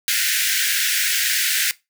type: high-pass noise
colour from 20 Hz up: pink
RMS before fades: -20 dBFS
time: 0.08-1.71 s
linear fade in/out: 0 ms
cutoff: 1500 Hz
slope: 96 dB/octave
effects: noise-tail reverb RT60 0.2 s tail -19 dB re dry